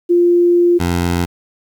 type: tone pair in turn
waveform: sine / 15% pulse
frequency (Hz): 348.7 / 87.17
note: F4 / F2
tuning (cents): -3 / -3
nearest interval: 2 octaves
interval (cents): 2400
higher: first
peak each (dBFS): -8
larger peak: neither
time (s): 0.09-0.79 / 0.79-1.26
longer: first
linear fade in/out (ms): 20
effects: 8-bit